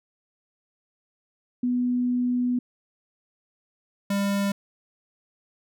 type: tone pair in turn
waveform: sine / square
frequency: 246.9 / 199.79 Hz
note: B3 / G3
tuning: 0 / +33 cents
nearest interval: major third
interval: 367 cents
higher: first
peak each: -21 / -23 dBFS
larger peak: first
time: 1.63-2.59 / 4.1-4.52 s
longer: first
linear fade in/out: 5 ms
effects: none